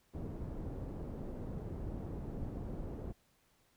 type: low-pass noise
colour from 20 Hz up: pink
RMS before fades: -42 dBFS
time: 0.13-3.13 s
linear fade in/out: 20 ms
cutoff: 430 Hz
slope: 12 dB/octave
effects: pink hiss -72 dBFS RMS until 3.76 s